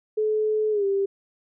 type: tone with pitch glide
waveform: sine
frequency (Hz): 430 to 394.3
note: A4 to G4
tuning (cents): -40 to +10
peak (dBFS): -20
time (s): 0.17-1.06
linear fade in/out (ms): 10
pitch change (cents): -150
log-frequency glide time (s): 0.71-0.85
effects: none